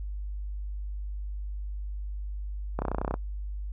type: clicks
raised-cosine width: 1 ms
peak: -15 dBFS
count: 12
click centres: 2.79 / 2.82 / 2.852 / 2.883 / 2.916 / 2.947 / 2.984 / 3.015 / 3.048 / 3.079 / 3.11 / 3.141 s
effects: noise-tail reverb RT60 0.1 s tail -22 dB re dry + added 50 Hz sine -32 dBFS peak until 3.72 s